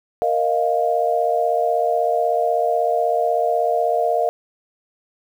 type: chord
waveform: sine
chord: Bb suspended fourth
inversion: none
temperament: equal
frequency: 466.2 / 622.3 / 698.5 Hz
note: Bb4 / Eb5 / F5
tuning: 0 / 0 / 0 cents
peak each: -22 / -21 / -19 dBFS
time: 0.22-4.29 s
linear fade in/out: 0 ms
effects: 8-bit